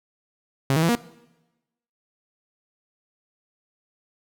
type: tone with pitch steps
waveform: sawtooth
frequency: 135.9 / 159.7 / 167.4 / 237.4 Hz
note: C#3 / D#3 / E3 / A#3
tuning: -34 / +45 / +27 / +32 cents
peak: -14 dBFS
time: 0.7-0.952 s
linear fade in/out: 0 ms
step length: 63 ms
effects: noise-tail reverb RT60 1.0 s tail -20 dB re dry